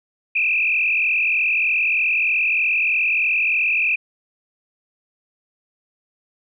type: tone with frequency modulation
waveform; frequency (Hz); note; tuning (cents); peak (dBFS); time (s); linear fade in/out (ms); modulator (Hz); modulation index
sine; 2519; D#7; +21; -16; 0.35-3.96; 10; 43.2; 3.1
effects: none